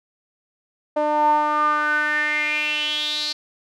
sawtooth tone with band-pass filter sweep, 300.3 Hz, D4, 39 cents sharp, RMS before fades -21 dBFS, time 0.96-3.33 s, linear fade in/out 10 ms, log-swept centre 700 to 4400 Hz, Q 7.4, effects none

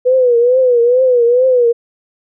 sine tone with vibrato, 493.9 Hz, B4, in tune, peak -7 dBFS, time 0.05-1.73 s, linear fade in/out 20 ms, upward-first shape triangle, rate 2.3 Hz, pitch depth 110 cents each way, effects none

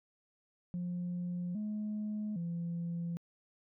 sine tone with pitch steps, 176.9 / 211.7 / 170.3 Hz, F3 / G#3 / F3, +23 / +33 / -43 cents, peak -33 dBFS, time 0.74-3.17 s, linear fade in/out 0 ms, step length 810 ms, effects tanh soft clip ceiling -32 dBFS

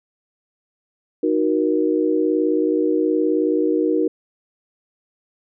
sine chord, D# minor, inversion none, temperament equal with one note detuned, 311.1 / 370 / 472.7 Hz, D#4 / F#4 / A#4, 0 / 0 / +24 cents, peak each -19 / -21 / -21 dBFS, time 1.23-4.08 s, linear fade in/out 5 ms, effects none

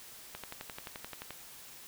click train, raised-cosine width 0.3 ms, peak -25 dBFS, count 12, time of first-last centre 0.35-1.307 s, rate 11.5 Hz, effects white hiss -51 dBFS RMS until 1.87 s

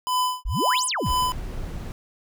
square tone with tremolo, 1005 Hz, B5, 30 cents sharp, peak -20 dBFS, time 0.07-1.32 s, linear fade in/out 0 ms, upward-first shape sine, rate 2 Hz, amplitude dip 100%
sine exponential two-way sweep, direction up then down, 33.77 to 11250 to 33.77 Hz, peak -23 dBFS, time 0.45-1.13 s, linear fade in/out 10 ms, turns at 0.86 s
brown noise, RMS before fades -32 dBFS, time 1.06-1.92 s, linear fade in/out 0 ms
effects none

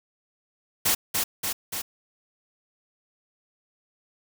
white noise with echo, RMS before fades -22 dBFS, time 0.85-0.95 s, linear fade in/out 10 ms, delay 290 ms, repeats 3, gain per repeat -3 dB, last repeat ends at 1.82 s, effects none

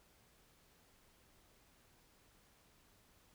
silence, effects pink hiss -69 dBFS RMS until 3.34 s

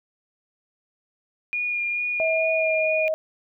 sine tone with vibrato, 2429 Hz, D#7, 42 cents flat, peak -23 dBFS, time 1.53-3.08 s, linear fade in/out 0 ms, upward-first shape sine, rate 2.3 Hz, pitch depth 15 cents each way
sine tone with pitch glide, 645 to 630.6 Hz, E5 to D#5, -38 to +23 cents, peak -21 dBFS, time 2.2-3.14 s, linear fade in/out 0 ms, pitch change -39 cents, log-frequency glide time 2.52-2.85 s
effects none

